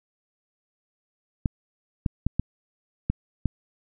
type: clicks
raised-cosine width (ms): 5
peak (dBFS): -10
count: 6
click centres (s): 1.458 / 2.062 / 2.266 / 2.396 / 3.1 / 3.457
effects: none